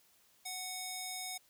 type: tone with band-pass filter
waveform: square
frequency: 740 Hz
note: F#5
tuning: in tune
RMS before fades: -42 dBFS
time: 0.45-1.38 s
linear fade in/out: 10 ms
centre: 8700 Hz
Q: 0.62
effects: white hiss -68 dBFS RMS until 1.49 s